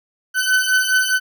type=beating tone pair; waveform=40% pulse; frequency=1510 / 1514.8 Hz; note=F#6 / F#6; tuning=+35 / +40 cents; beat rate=4.8 Hz; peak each=-18 / -16 dBFS; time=0.34-1.2 s; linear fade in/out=50 ms; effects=none